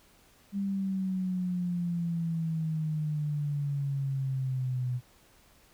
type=exponential sweep; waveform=sine; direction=down; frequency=200 to 123.7 Hz; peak=-28 dBFS; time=0.52-5.01 s; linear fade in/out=50 ms; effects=pink hiss -61 dBFS RMS until 5.73 s